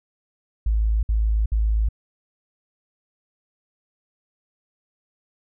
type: tone bursts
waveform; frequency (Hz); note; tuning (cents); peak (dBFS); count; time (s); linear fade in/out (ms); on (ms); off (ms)
sine; 54; A1; -32; -17; 3; 0.66-1.888; 5; 370; 59
effects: none